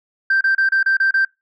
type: tone bursts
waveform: sine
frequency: 1568 Hz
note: G6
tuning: in tune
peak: -11 dBFS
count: 7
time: 0.3-1.25 s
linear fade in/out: 5 ms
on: 110 ms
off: 30 ms
effects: noise-tail reverb RT60 0.2 s tail -23 dB re dry + tanh soft clip ceiling -10 dBFS